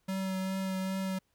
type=tone with vibrato; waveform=square; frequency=190 Hz; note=F#3; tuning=46 cents sharp; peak=-32 dBFS; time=0.08-1.19 s; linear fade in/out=10 ms; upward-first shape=triangle; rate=2.5 Hz; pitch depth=16 cents each way; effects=pink hiss -75 dBFS RMS until 1.34 s